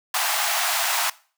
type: high-pass noise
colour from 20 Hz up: pink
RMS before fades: -23 dBFS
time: 0.14-1.1 s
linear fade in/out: 5 ms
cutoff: 650 Hz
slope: 96 dB/octave
effects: noise-tail reverb RT60 0.4 s tail -20 dB re dry